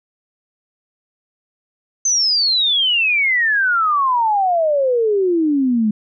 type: exponential sweep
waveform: sine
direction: down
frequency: 6272 to 207.7 Hz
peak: -13 dBFS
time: 2.05-5.91 s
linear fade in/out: 5 ms
effects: none